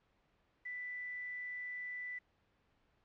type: tone with quantisation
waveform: sine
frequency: 1983 Hz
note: B6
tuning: 7 cents sharp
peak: -40 dBFS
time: 0.65-2.19 s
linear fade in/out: 10 ms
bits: 10
effects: pink hiss -75 dBFS RMS until 3.04 s + low-pass 3000 Hz 12 dB/octave